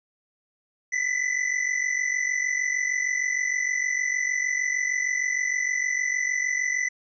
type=tone pair together; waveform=square; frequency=1975.5 / 2022 Hz; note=B6 / B6; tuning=0 / +40 cents; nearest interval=unison; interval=40 cents; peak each=-27 dBFS; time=0.92-6.89 s; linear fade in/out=10 ms; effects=resampled to 16000 Hz